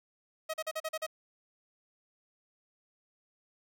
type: tone bursts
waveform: sawtooth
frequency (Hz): 633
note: D#5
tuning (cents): +30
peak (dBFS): -29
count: 7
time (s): 0.49-1.066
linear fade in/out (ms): 10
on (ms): 48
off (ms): 40
effects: none